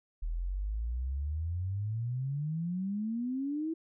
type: exponential sweep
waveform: sine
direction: up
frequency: 38.89 to 330 Hz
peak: -31 dBFS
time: 0.22-3.74 s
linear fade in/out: 10 ms
effects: none